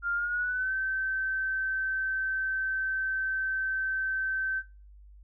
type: tone with pitch glide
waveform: sine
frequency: 1400 to 1544.5 Hz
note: F6 to G6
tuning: +4 to -26 cents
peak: -27 dBFS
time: 0.02-4.63 s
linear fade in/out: 50 ms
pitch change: +170 cents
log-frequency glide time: 0.14-0.73 s
effects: noise-tail reverb RT60 0.3 s tail -18 dB re dry + added 50 Hz sine -49 dBFS peak until 5.23 s